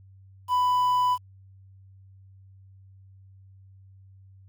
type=tone with quantisation; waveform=triangle; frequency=995 Hz; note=B5; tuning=13 cents sharp; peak=-18 dBFS; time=0.48-1.18 s; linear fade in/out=50 ms; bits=8; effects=added 96 Hz sine -49 dBFS peak until 4.48 s